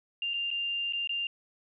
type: tone with dropouts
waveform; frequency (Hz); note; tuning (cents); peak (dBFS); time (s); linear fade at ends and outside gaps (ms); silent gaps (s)
sine; 2794; F7; 0; -29; 0.22-1.27; 2; 0.336-0.34 / 0.505-0.512 / 0.925-0.933 / 1.074-1.093
effects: none